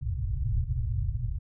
white low-pass noise, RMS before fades -29 dBFS, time 0.01-1.39 s, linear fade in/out 10 ms, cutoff 130 Hz, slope 96 dB/octave, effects none

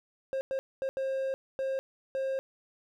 triangle tone bursts at uneven times, 534 Hz, C5, 35 cents sharp, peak -27 dBFS, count 6, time 0.33-0.41 / 0.51-0.59 / 0.82-0.89 / 0.97-1.34 / 1.59-1.79 / 2.15-2.39 s, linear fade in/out 0 ms, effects none

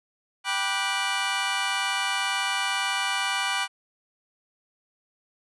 20% pulse chord, G major seventh, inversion none, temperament just, 784 / 980 / 1176 / 1470 Hz, G5 / B5 / D6 / F#6, 0 / -14 / +2 / -12 cents, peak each -26 dBFS, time 0.44-3.68 s, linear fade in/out 50 ms, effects resampled to 22050 Hz

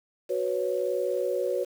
sine chord, F# suspended fourth, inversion none, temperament equal, 370 / 493.9 / 554.4 Hz, F#4 / B4 / C#5, 0 / 0 / 0 cents, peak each -30 / -29 / -29 dBFS, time 0.29-1.65 s, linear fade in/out 20 ms, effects 8-bit

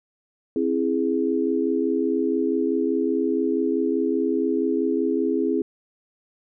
sine chord, C augmented, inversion none, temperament equal with one note detuned, 264.8 / 329.6 / 415.3 Hz, C4 / E4 / G#4, +21 / 0 / 0 cents, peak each -24 dBFS, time 0.56-5.62 s, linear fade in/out 2 ms, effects none

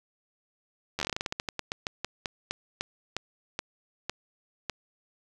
slowing click train, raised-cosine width 0.2 ms, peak -13 dBFS, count 25, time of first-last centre 0.99-4.697 s, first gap 11 ms, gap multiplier 1.19, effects none

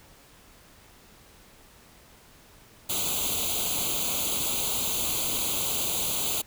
white noise with comb filter, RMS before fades -28 dBFS, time 2.89-6.42 s, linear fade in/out 10 ms, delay 0.28 ms, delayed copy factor +1, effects pink hiss -54 dBFS RMS until 6.46 s

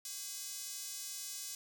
square tone with high-pass filter, 229.2 Hz, A#3, 29 cents flat, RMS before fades -44 dBFS, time 0.05-1.55 s, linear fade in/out 2 ms, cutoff 6000 Hz, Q 1.2, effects none

